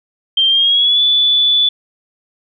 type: tone with pitch glide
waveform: sine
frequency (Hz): 3161 to 3467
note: G7 to A7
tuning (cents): +14 to -26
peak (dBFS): -9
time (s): 0.37-1.69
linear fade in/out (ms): 5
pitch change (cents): +160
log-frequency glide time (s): 0.48-1.02
effects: none